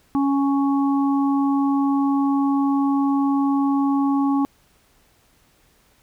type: harmonic tone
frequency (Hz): 277.5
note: C#4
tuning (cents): +2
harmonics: 1 / 3 / 4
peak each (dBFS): -17 / -27 / -29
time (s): 0.15-4.45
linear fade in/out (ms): 0
effects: pink hiss -59 dBFS RMS until 6.02 s